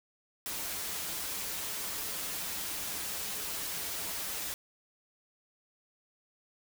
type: noise with comb filter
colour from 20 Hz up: white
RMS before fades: -37 dBFS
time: 0.46-4.54 s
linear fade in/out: 0 ms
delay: 8.2 ms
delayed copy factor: -0.55
effects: none